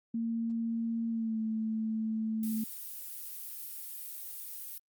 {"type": "tone with pitch glide", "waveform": "sine", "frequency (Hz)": [229.1, 220.4], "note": ["A#3", "A3"], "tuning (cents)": [-30, 3], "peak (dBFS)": -30, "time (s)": [0.14, 2.64], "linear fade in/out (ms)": 5, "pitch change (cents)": -67, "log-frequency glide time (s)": [1.09, 1.39]}
{"type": "noise", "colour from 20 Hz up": "violet", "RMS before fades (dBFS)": -42, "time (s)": [2.43, 4.78], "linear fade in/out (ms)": 2}
{"effects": ["Opus 48 kbps"]}